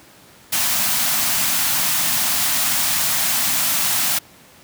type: band-stop noise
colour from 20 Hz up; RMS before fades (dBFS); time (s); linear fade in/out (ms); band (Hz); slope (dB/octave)
white; -19; 0.52-4.19; 10; 290 to 620; 48
effects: pink hiss -47 dBFS RMS until 4.63 s + high-pass 100 Hz 12 dB/octave